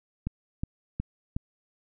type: click train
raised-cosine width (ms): 5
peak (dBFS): -17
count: 4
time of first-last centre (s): 0.27-1.365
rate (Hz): 2.74
effects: none